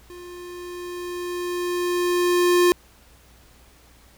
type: tone with level ramp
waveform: square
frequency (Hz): 353.9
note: F4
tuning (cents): +23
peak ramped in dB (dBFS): -39 to -14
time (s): 0.1-2.72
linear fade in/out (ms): 0
effects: added 60 Hz sine -54 dBFS peak until 4.17 s + pink hiss -54 dBFS RMS until 4.17 s